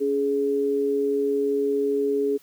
sine tone pair together, 281.4 / 418.8 Hz, C#4 / G#4, +26 / +15 cents, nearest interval perfect fifth, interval 689 cents, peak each -27 / -21 dBFS, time 0-2.38 s, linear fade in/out 20 ms, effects white hiss -56 dBFS RMS until 2.42 s

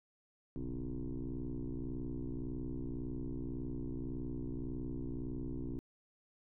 sine tone with frequency modulation, 134.3 Hz, C3, 46 cents sharp, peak -36 dBFS, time 0.56-5.79 s, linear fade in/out 0 ms, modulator 61.8 Hz, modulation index 3.4, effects tanh soft clip ceiling -33 dBFS

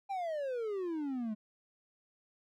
triangle exponential sweep, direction down, 809 to 208.1 Hz, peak -32 dBFS, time 0.09-1.35 s, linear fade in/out 20 ms, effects none

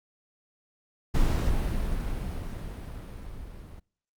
brown noise with level ramp, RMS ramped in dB -23 to -44 dBFS, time 1.14-3.8 s, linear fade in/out 10 ms, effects noise-tail reverb RT60 0.5 s tail -26 dB re dry + Opus 48 kbps

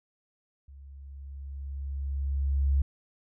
sine tone with level ramp, 69 Hz, C#2, 7 cents flat, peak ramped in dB -46 to -20 dBFS, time 0.68-2.82 s, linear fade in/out 5 ms, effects none

